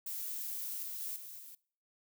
violet noise with level steps, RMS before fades -40 / -42 / -40 / -48 / -51 dBFS, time 0.06-1.55 s, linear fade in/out 5 ms, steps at 0.83 / 1 / 1.16 / 1.39 s, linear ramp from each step 2 ms, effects noise-tail reverb RT60 0.5 s tail -23 dB re dry

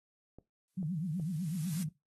clicks, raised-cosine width 2 ms, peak -37 dBFS, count 3, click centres 0.386 / 0.829 / 1.198 s
blue noise with exponential growth, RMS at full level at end -41 dBFS, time 0.68-1.83 s, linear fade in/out 0 ms, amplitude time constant 250 ms
sine tone with vibrato, 167.9 Hz, E3, 32 cents sharp, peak -32 dBFS, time 0.77-1.89 s, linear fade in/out 10 ms, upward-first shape triangle, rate 8 Hz, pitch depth 280 cents each way
effects noise-tail reverb RT60 0.2 s tail -18 dB re dry + AAC 32 kbps

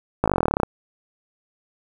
slowing click train, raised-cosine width 1 ms, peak -4 dBFS, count 17, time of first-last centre 0.24-0.633 s, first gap 18 ms, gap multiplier 1.04, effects 7-bit

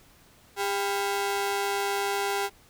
sawtooth ring-modulated tone, 598 Hz, D5, 31 cents sharp, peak -19 dBFS, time 0.56-2.5 s, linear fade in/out 50 ms, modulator 197 Hz, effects pink hiss -57 dBFS RMS until 2.69 s

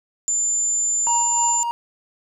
sine tone, 7140 Hz, A8, 24 cents sharp, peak -18 dBFS, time 0.28-1.63 s, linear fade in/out 0 ms
triangle tone with tremolo, 942 Hz, A#5, 18 cents sharp, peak -17 dBFS, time 1.07-1.71 s, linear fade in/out 0 ms, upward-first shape sine, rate 3.3 Hz, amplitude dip 45%
effects none

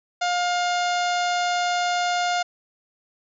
harmonic tone, 709 Hz, F5, 26 cents sharp, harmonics 1 / 2 / 3 / 4 / 5 / 6 / 7 / 8 / 9 / 10, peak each -22 / -28 / -33 / -35 / -34 / -36 / -38 / -44 / -39 / -42 dBFS, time 0.21-2.43 s, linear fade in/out 10 ms, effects none

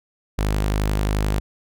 sawtooth tone, 51.4 Hz, G#1, 17 cents flat, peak -15 dBFS, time 0.38-1.4 s, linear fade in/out 10 ms, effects none

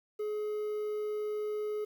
triangle tone with quantisation, 423 Hz, G#4, 32 cents sharp, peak -30 dBFS, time 0.19-1.85 s, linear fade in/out 10 ms, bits 10, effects none

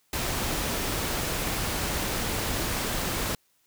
pink noise, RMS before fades -29 dBFS, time 0.13-3.35 s, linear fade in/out 2 ms, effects white hiss -68 dBFS RMS until 3.66 s

